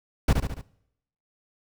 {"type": "noise with echo", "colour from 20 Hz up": "brown", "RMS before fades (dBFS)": -18, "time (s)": [0.28, 0.33], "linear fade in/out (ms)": 5, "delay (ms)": 71, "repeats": 4, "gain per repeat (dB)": -5, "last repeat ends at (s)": 0.614, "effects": ["noise-tail reverb RT60 0.8 s tail -22 dB re dry"]}